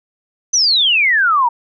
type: exponential sweep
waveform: sine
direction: down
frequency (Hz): 6200 to 914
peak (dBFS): -10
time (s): 0.53-1.49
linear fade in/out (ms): 10
effects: none